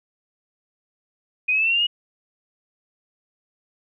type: linear sweep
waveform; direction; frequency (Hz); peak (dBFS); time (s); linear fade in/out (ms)
sine; up; 2467 to 2912; -17; 1.48-1.87; 10
effects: none